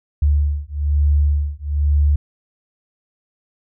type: beating tone pair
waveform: sine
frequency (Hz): 72.5 / 73.6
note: D2 / D2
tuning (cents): -22 / +4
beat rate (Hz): 1.1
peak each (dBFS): -17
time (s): 0.22-2.16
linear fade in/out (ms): 5
effects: none